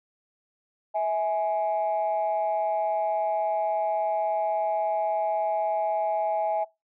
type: tone pair together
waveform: sine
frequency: 650 / 833.6 Hz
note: E5 / G#5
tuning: -24 / +6 cents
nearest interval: major third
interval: 430 cents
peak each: -25 dBFS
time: 0.94-6.65 s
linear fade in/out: 20 ms
effects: noise-tail reverb RT60 0.2 s tail -20 dB re dry + tanh soft clip ceiling -18 dBFS